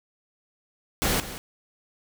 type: noise with echo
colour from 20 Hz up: pink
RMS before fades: -24 dBFS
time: 1.02-1.2 s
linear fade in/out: 0 ms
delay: 180 ms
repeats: 1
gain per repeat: -13 dB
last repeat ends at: 1.38 s
effects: none